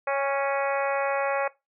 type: harmonic tone with a mistuned harmonic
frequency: 277.2 Hz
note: C#4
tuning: in tune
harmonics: 2 / 3 / 4 / 5 / 6 / 7 / 8 / 9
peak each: -26 / -30 / -32 / -34 / -36 / -37 / -38 / -39 dBFS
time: 0.07-1.48 s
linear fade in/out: 5 ms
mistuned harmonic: 3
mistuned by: -19 cents
effects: noise-tail reverb RT60 0.2 s tail -19 dB re dry